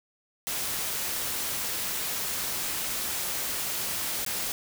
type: noise with dropouts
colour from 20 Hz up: white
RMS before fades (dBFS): -31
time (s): 0.47-4.52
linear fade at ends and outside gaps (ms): 0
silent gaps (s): 4.249-4.263
effects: none